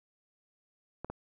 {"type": "clicks", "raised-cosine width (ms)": 1, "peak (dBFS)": -24, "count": 2, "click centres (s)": [1.046, 1.1], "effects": []}